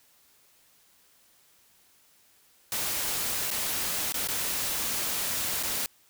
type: noise with dropouts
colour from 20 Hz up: white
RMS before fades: -30 dBFS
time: 2.72-5.86 s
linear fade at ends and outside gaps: 1 ms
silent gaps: 3.505-3.512 / 4.123-4.142 / 4.274-4.286 / 5.628-5.633 s
effects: white hiss -62 dBFS RMS until 6.09 s